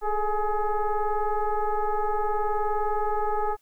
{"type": "tone with frequency modulation", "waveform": "sine", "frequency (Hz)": 415.3, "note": "G#4", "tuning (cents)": 0, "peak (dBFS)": -22, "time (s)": [0.01, 3.57], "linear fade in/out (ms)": 50, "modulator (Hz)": 425, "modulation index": 1.7, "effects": ["white hiss -67 dBFS RMS until 3.61 s"]}